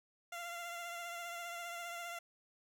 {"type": "tone with vibrato", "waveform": "15% pulse", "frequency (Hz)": 690, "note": "F5", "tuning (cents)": -21, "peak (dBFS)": -36, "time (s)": [0.32, 2.19], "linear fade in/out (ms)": 5, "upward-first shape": "triangle", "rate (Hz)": 15, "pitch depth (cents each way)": 32, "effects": []}